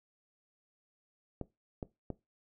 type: clicks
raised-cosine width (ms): 2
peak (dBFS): -24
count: 3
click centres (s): 1.413 / 1.828 / 2.103
effects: noise-tail reverb RT60 0.2 s tail -18 dB re dry